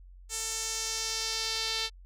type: tone with band-pass filter sweep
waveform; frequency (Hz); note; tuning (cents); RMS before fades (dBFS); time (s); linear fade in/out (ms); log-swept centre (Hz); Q
sawtooth; 445.7; A4; +22; -33; 0.29-1.9; 50; 7600 to 4100; 2.4
effects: added 45 Hz sine -48 dBFS peak until 2.05 s